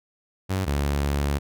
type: tone pair in turn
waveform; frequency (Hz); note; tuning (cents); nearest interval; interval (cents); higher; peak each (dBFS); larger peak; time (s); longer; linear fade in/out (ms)
sawtooth; 95 / 71.17; F#2 / C#2; +46 / +46; perfect fourth; 500; first; -19 / -18; second; 0.49-0.66 / 0.66-1.39; second; 20
effects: none